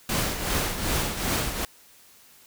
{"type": "noise with tremolo", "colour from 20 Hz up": "pink", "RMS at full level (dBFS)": -24, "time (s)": [0.09, 1.65], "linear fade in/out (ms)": 2, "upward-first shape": "triangle", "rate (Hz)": 2.6, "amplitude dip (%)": 65, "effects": ["white hiss -54 dBFS RMS until 2.46 s"]}